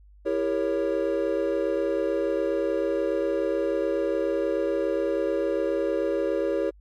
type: chord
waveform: triangle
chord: E diminished seventh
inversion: none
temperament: equal with one note detuned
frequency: 329.6 / 399.3 / 466.2 / 554.4 Hz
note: E4 / G4 / Bb4 / Db5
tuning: 0 / +32 / 0 / 0 cents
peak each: -27 / -26 / -28 / -25 dBFS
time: 0.25-6.71 s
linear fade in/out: 20 ms
effects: added 50 Hz sine -49 dBFS peak until 6.8 s + MP3 96 kbps